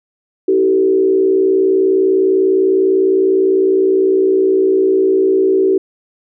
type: tone with frequency modulation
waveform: sine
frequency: 381.1 Hz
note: G4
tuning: 49 cents flat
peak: -9 dBFS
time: 0.48-5.78 s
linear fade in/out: 5 ms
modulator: 59.8 Hz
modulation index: 0.75
effects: none